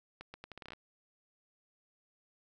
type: accelerating click train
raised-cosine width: 0.3 ms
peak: -30 dBFS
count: 11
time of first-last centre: 0.21-0.734 s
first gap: 130 ms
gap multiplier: 0.77
effects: none